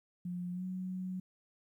sine tone with pitch glide, 177.7 to 185.03 Hz, F3 to F#3, +30 to 0 cents, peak -36 dBFS, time 0.25-1.2 s, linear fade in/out 5 ms, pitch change +70 cents, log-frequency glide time 0.52-0.64 s, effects 12-bit

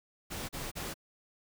pink noise bursts, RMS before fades -39 dBFS, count 3, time 0.3-0.942 s, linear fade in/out 20 ms, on 190 ms, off 36 ms, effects none

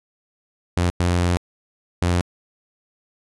sawtooth tone bursts at uneven times, 88 Hz, F2, 14 cents sharp, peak -13 dBFS, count 3, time 0.77-0.9 / 1-1.37 / 2.02-2.21 s, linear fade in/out 0 ms, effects resampled to 24000 Hz

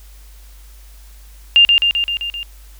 sine tone with echo, 2800 Hz, F7, 4 cents sharp, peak -5 dBFS, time 1.56-1.65 s, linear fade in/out 0 ms, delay 130 ms, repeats 6, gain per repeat -3 dB, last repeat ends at 2.43 s, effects added 50 Hz sine -38 dBFS peak until 2.79 s + white hiss -49 dBFS RMS until 2.79 s

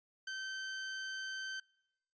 sawtooth tone, 1546 Hz, G6, 24 cents flat, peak -36 dBFS, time 0.27-1.6 s, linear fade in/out 5 ms, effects noise-tail reverb RT60 0.9 s tail -26 dB re dry + resampled to 16000 Hz

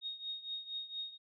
sine tone with tremolo, 3729 Hz, A#7, in tune, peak -36 dBFS, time 0.01-1.18 s, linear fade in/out 50 ms, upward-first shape triangle, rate 4.3 Hz, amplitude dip 85%, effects none

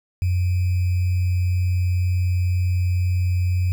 sine tone with sample-and-hold, 90.2 Hz, F#2, 44 cents flat, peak -17 dBFS, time 0.22-3.72 s, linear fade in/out 0 ms, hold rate 2450 Hz, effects none

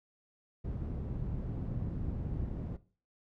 white low-pass noise, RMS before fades -37 dBFS, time 0.64-2.77 s, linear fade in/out 10 ms, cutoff 140 Hz, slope 12 dB/octave, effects noise-tail reverb RT60 0.4 s tail -18 dB re dry

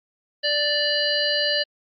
harmonic tone, 587.3 Hz, D5, in tune, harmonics 1 / 3 / 5 / 7 / 8, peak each -26 / -26 / -26 / -26 / -26 dBFS, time 0.43-1.64 s, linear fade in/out 20 ms, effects Opus 48 kbps

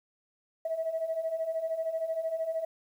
sine beating tone pair, 639 / 652 Hz, D#5 / E5, +46 / -19 cents, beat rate 13 Hz, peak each -35 / -30 dBFS, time 0.65-2.65 s, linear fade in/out 5 ms, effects tanh soft clip ceiling -22 dBFS + 10-bit

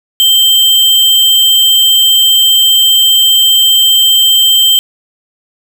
sine tone with sample-and-hold, 3135 Hz, G7, 1 cent flat, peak -4 dBFS, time 0.2-4.79 s, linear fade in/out 0 ms, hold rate 11025 Hz, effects none

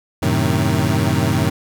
25% pulse chord, F# diminished seventh, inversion none, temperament equal, 92.5 / 110 / 130.81 / 155.56 Hz, F#2 / A2 / C3 / Eb3, 0 / 0 / 0 / 0 cents, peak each -17 dBFS, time 0.22-1.5 s, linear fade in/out 10 ms, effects none

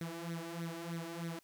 sawtooth tone with flanger, 167.6 Hz, E3, 29 cents sharp, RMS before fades -42 dBFS, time 0.01-1.39 s, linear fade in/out 2 ms, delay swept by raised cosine 0.5 to 3.4 ms, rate 3.2 Hz, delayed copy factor +0.75, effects white hiss -70 dBFS RMS until 1.43 s

